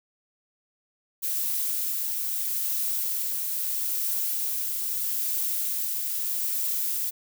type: noise with tremolo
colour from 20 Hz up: violet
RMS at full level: -27 dBFS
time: 1.22-7.11 s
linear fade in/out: 20 ms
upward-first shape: triangle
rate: 0.78 Hz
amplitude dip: 25%
effects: none